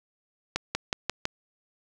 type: accelerating click train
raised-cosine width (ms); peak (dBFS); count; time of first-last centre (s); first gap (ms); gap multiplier
0.2; -9; 5; 0.56-1.254; 190; 0.94
effects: none